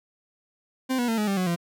40% pulse tone with pitch steps, 260 / 242.6 / 226.3 / 211.2 / 197.04 / 183.85 / 171.54 Hz, C4 / B3 / A3 / G#3 / G3 / F#3 / F3, -11 / -31 / +49 / +29 / +9 / -11 / -31 cents, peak -22 dBFS, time 0.89-1.562 s, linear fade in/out 20 ms, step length 96 ms, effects none

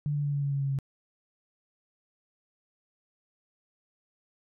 sine tone with pitch steps, 146.83 / 145.31 / 143.81 / 142.32 / 140.85 / 139.39 / 137.95 / 136.52 Hz, D3 / D3 / D3 / C#3 / C#3 / C#3 / C#3 / C#3, 0 / -18 / -36 / +46 / +28 / +10 / -8 / -26 cents, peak -26 dBFS, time 0.06-0.788 s, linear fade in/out 0 ms, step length 91 ms, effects none

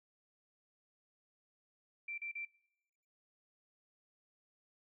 sine tone bursts, 2349 Hz, D7, in tune, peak -40 dBFS, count 3, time 2.08-2.451 s, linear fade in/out 5 ms, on 99 ms, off 37 ms, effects noise-tail reverb RT60 1.0 s tail -23 dB re dry

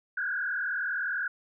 sine tone with frequency modulation, 1552 Hz, G6, 18 cents flat, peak -28 dBFS, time 0.17-1.28 s, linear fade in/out 5 ms, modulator 40.3 Hz, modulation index 2.7, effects none

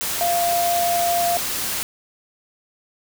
sine tone in noise, 694 Hz, F5, 11 cents flat, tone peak -18 dBFS, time 0.21-1.37 s, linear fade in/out 0 ms, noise white, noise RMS -25 dBFS, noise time 0.01-1.83 s, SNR +4 dB, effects none

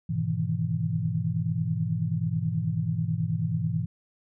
sine chord, E major seventh, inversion first, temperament equal, 103.83 / 123.47 / 155.56 / 164.81 Hz, G#2 / B2 / D#3 / E3, 0 / 0 / 0 / 0 cents, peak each -31 / -31 / -32 / -28 dBFS, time 0.09-3.86 s, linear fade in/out 10 ms, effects none

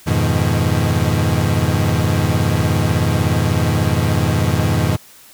35% pulse chord, F half-diminished seventh, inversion none, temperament equal with one note detuned, 87.31 / 103.83 / 123.47 / 156.74 Hz, F2 / Ab2 / Cb3 / Eb3, 0 / 0 / 0 / +13 cents, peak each -18 dBFS, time 0.06-4.97 s, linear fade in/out 20 ms, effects white hiss -44 dBFS RMS until 5.33 s

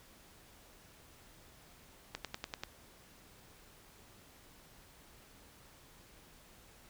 click train, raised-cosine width 0.2 ms, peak -21 dBFS, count 6, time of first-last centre 2.15-2.635 s, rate 10.3 Hz, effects pink hiss -60 dBFS RMS until 6.89 s

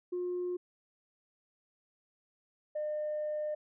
sine tone pair in turn, 357.7 / 604.7 Hz, F4 / D#5, +41 / -50 cents, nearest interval major sixth, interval 909 cents, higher second, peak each -31 / -31 dBFS, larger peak neither, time 0.12-0.57 / 2.75-3.55 s, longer second, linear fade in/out 10 ms, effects tanh soft clip ceiling -29 dBFS

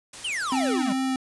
white low-pass noise, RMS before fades -43 dBFS, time 0.13-0.73 s, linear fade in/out 5 ms, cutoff 10000 Hz, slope 48 dB/octave
square exponential sweep, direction down, 3252 to 183.6 Hz, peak -27 dBFS, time 0.24-0.93 s, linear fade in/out 10 ms
square tone with vibrato, 261.6 Hz, C4, in tune, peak -24 dBFS, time 0.52-1.16 s, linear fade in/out 2 ms, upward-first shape sine, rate 2.5 Hz, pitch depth 14 cents each way
effects resampled to 24000 Hz

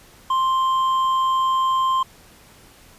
sine tone with hard clipping, 1050 Hz, C6, 6 cents sharp, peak -18 dBFS, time 0.3-2.03 s, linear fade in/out 5 ms, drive 4 dB, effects pink hiss -49 dBFS RMS until 2.98 s + resampled to 32000 Hz

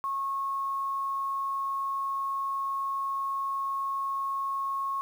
sine tone with quantisation, 1093 Hz, C#6, 25 cents flat, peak -28 dBFS, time 0.04-5.01 s, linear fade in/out 0 ms, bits 9, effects none

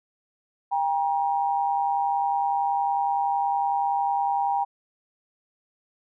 sine tone pair together, 797.2 / 948 Hz, G5 / A#5, +29 / +29 cents, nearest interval minor third, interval 300 cents, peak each -23 / -26 dBFS, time 0.71-4.65 s, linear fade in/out 20 ms, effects none

